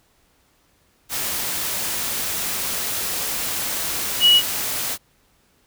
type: tone in noise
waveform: sine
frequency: 2917 Hz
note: F#7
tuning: 25 cents flat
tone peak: -10 dBFS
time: 4.2-4.42 s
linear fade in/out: 50 ms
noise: white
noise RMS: -25 dBFS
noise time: 1.09-4.98 s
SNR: +12 dB
effects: pink hiss -61 dBFS RMS until 5.66 s